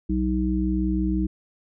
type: harmonic tone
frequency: 63 Hz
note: B1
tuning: 35 cents sharp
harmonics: 1 / 3 / 5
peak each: -25 / -25 / -25 dBFS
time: 0.09-1.27 s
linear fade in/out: 10 ms
effects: none